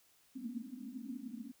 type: band-pass noise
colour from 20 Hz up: pink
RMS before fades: -45 dBFS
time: 0.35-1.52 s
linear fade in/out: 10 ms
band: 220 to 270 Hz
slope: 96 dB/octave
effects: white hiss -69 dBFS RMS until 1.6 s

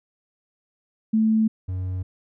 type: tone pair in turn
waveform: sine / triangle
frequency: 219.8 / 92.41 Hz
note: A3 / F#2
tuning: -2 / -2 cents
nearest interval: octave + minor third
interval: 1500 cents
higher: first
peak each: -16 / -23 dBFS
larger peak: first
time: 1.13-1.48 / 1.68-2.03 s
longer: neither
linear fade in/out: 10 ms
effects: none

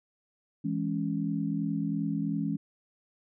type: chord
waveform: sine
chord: C# minor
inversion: first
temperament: equal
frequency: 164.81 / 207.7 / 277.2 Hz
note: E3 / G#3 / C#4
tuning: 0 / 0 / 0 cents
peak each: -32 dBFS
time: 0.64-2.57 s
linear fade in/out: 10 ms
effects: none

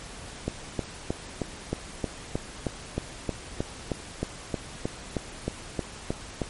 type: click train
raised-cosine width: 2 ms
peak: -13 dBFS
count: 20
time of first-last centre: 0.48-6.418 s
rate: 3.2 Hz
effects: pink hiss -42 dBFS RMS until 6.49 s + MP3 48 kbps

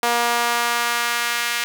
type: tone with high-pass filter sweep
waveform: sawtooth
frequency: 237.4 Hz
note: A#3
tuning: 32 cents sharp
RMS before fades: -21 dBFS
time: 0.03-1.64 s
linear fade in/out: 0 ms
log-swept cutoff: 720 to 1900 Hz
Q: 1.2
effects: none

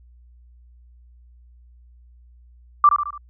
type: tone with echo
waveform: sine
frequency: 1174 Hz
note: D6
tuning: 1 cent flat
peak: -8 dBFS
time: 2.84-2.89 s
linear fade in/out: 2 ms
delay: 72 ms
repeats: 4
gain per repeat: -6 dB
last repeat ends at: 3.178 s
effects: added 60 Hz sine -47 dBFS peak until 3.29 s

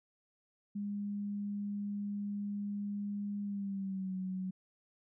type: tone with pitch glide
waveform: sine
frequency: 203.7 to 186.79 Hz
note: G#3 to F#3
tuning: -33 to +17 cents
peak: -35 dBFS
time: 0.75-4.51 s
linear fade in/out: 10 ms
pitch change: -150 cents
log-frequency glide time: 3.43-4.15 s
effects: none

